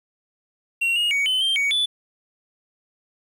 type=tone with pitch steps; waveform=triangle; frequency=2741 / 2865 / 2244 / 3041 / 3161 / 2244 / 3471 Hz; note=F7 / F7 / C#7 / F#7 / G7 / C#7 / A7; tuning=-33 / +44 / +21 / +47 / +14 / +21 / -24 cents; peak=-17 dBFS; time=0.81-1.86 s; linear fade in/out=10 ms; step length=150 ms; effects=9-bit